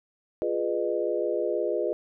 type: chord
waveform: sine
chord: F half-diminished seventh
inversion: none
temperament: equal with one note detuned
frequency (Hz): 349.2 / 415.3 / 493.9 / 610.5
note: F4 / Ab4 / Cb5 / Eb5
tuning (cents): 0 / 0 / 0 / -33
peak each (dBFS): -30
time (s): 0.42-1.93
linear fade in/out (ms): 0
effects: none